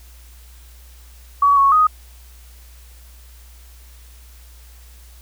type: tone with pitch steps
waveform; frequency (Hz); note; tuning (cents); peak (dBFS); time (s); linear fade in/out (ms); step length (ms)
sine; 1132 / 1106 / 1248; C#6 / C#6 / D#6; +36 / -4 / +5; -10; 1.42-1.87; 5; 150
effects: added 60 Hz sine -41 dBFS peak until 5.21 s + white hiss -50 dBFS RMS until 5.21 s